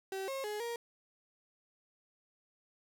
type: tone with pitch steps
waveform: 35% pulse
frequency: 384.9 / 539 / 419.8 / 469.8 Hz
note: G4 / C#5 / G#4 / A#4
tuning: -32 / -49 / +19 / +13 cents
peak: -35 dBFS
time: 0.12-0.76 s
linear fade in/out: 2 ms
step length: 160 ms
effects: none